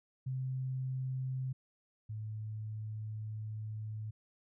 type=tone pair in turn; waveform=sine; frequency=130.2 / 108.16 Hz; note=C3 / A2; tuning=-8 / -29 cents; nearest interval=minor third; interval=321 cents; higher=first; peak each=-34 / -38 dBFS; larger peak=first; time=0.26-1.53 / 2.09-4.11 s; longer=second; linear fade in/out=10 ms; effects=none